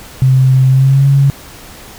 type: tone with pitch glide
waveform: sine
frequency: 130.81 to 138.59 Hz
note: C3 to C#3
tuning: 0 to 0 cents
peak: -5 dBFS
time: 0.22-1.3 s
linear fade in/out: 0 ms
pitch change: +100 cents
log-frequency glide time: 0.68-1.07 s
effects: pink hiss -34 dBFS RMS until 1.98 s